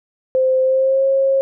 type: tone with pitch glide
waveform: sine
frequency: 520 to 539.9 Hz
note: C5 to C#5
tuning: -11 to -46 cents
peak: -12 dBFS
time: 0.35-1.41 s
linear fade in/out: 0 ms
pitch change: +65 cents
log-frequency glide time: 0.62-1.04 s
effects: none